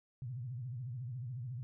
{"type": "tone with vibrato", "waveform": "sine", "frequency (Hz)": 123.47, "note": "B2", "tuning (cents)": 0, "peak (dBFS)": -39, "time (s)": [0.22, 1.63], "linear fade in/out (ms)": 0, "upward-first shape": "sine", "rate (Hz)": 14, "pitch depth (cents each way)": 160, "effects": []}